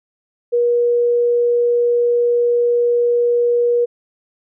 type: tone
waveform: sine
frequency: 479 Hz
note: A#4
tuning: 47 cents sharp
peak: -12 dBFS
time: 0.52-3.86 s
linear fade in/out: 20 ms
effects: none